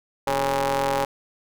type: ring-modulated tone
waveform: sawtooth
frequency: 133.1 Hz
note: C3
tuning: 30 cents sharp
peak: -14 dBFS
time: 0.27-1.05 s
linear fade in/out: 5 ms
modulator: 687 Hz
effects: none